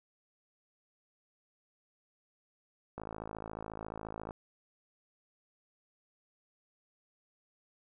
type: click train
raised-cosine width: 1 ms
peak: -27 dBFS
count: 73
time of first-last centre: 2.98-4.308 s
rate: 54.2 Hz
effects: none